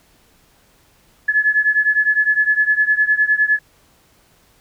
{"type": "beating tone pair", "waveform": "sine", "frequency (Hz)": [1709, 1718.8], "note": ["G#6", "A6"], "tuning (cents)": [49, -41], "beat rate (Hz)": 9.8, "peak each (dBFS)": [-15, -17], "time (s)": [1.28, 3.59], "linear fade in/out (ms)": 10, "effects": ["pink hiss -55 dBFS RMS until 4.6 s"]}